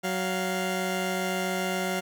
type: tone pair together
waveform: 15% pulse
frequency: 186.46 / 698.5 Hz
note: F#3 / F5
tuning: +14 / 0 cents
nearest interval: octave + major seventh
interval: 2286 cents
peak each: -22 / -25 dBFS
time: 0.03-2.01 s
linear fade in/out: 20 ms
effects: none